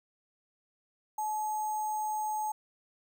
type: tone with sample-and-hold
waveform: sine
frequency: 856 Hz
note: A5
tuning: 48 cents flat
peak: -30 dBFS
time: 1.18-2.52 s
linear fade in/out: 5 ms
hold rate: 7350 Hz
effects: none